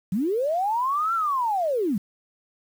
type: linear two-way sweep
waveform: sine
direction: up then down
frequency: 166.5 to 1379 to 175.8 Hz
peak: -21 dBFS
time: 0.12-1.98 s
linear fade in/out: 5 ms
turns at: 1.14 s
effects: 8-bit